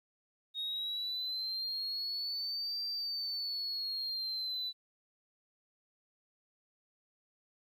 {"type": "linear two-way sweep", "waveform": "sine", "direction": "up then down", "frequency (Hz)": [3729, 4699, 3965], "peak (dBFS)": -33, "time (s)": [0.54, 4.73], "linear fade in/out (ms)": 50, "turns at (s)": 2.84, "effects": ["tanh soft clip ceiling -32 dBFS", "12-bit"]}